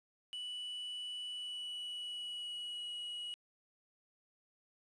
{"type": "tone with pitch glide", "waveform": "triangle", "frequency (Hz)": [2960, 2913], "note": ["F#7", "F#7"], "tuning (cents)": [0, -28], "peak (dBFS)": -39, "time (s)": [0.33, 3.34], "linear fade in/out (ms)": 0, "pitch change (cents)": -28, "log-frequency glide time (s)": [1.31, 2.91], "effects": ["resampled to 24000 Hz", "11-bit"]}